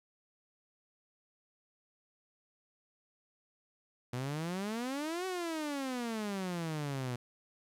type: exponential two-way sweep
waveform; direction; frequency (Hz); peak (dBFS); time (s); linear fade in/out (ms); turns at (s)
sawtooth; up then down; 120.4 to 379.6 to 120.4; -31; 4.13-7.16; 5; 5.26
effects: low-pass 12000 Hz 12 dB/octave + 12-bit